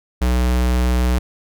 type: tone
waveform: square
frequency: 61.74 Hz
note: B1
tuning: in tune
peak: -15 dBFS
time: 0.21-1.19 s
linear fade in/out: 10 ms
effects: none